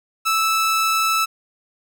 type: tone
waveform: sawtooth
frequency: 1313 Hz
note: E6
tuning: 7 cents flat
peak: -13 dBFS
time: 0.25-1.26 s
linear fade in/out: 20 ms
effects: none